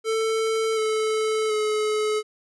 square tone with pitch steps, 444.2 / 435.8 / 427.6 Hz, A4 / A4 / A4, +16 / -17 / -49 cents, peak -22 dBFS, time 0.04-2.23 s, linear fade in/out 50 ms, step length 730 ms, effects resampled to 24000 Hz

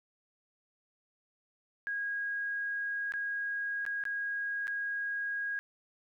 sine tone with dropouts, 1640 Hz, G#6, 22 cents flat, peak -32 dBFS, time 1.87-5.59 s, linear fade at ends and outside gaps 0 ms, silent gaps 3.121-3.138 / 3.852-3.864 / 4.038-4.053 / 4.671-4.679 s, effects 12-bit

